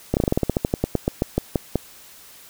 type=slowing click train; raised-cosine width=2 ms; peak=-5 dBFS; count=19; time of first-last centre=0.14-1.757 s; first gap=29 ms; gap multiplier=1.12; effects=white hiss -46 dBFS RMS until 2.49 s